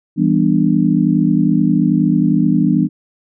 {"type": "chord", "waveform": "sine", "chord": "E minor seventh", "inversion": "none", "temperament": "just", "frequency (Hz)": [164.81, 197.78, 247.2, 296.7], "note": ["E3", "G3", "B3", "D4"], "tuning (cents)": [0, 16, 2, 18], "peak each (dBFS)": -16, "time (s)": [0.16, 2.89], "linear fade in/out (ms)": 50, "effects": []}